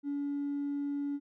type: tone with hard clipping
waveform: sine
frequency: 284.9 Hz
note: C#4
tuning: 48 cents sharp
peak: -32 dBFS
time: 0.03-1.2 s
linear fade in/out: 50 ms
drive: 1 dB
effects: none